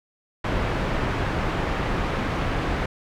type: low-pass noise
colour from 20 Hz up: pink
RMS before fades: -25 dBFS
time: 0.44-2.86 s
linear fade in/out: 5 ms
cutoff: 2100 Hz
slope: 12 dB/octave
effects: none